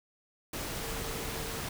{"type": "tone in noise", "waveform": "sine", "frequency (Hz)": 451.7, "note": "A4", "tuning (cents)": 45, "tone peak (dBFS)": -44, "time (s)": [0.81, 1.59], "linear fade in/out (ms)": 5, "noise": "pink", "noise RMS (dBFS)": -37, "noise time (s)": [0.53, 1.69], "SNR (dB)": -10, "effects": []}